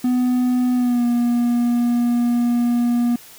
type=tone with pitch glide; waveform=triangle; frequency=249.3 to 239.6 Hz; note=B3 to A#3; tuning=+16 to +48 cents; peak=-13 dBFS; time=0.04-3.16 s; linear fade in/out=5 ms; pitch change=-68 cents; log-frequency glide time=0.74-1.05 s; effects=white hiss -43 dBFS RMS until 3.38 s